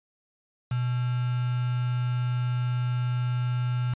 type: tone with quantisation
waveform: sine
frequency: 123.47 Hz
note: B2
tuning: in tune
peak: -24 dBFS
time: 0.71-3.94 s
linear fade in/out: 5 ms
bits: 6
effects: resampled to 8000 Hz